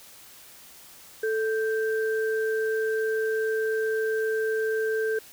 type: tone pair together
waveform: sine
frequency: 440 / 1568 Hz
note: A4 / G6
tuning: 0 / 0 cents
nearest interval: octave + minor seventh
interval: 2200 cents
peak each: -24 / -31 dBFS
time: 1.23-5.19 s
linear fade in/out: 5 ms
effects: white hiss -49 dBFS RMS until 5.32 s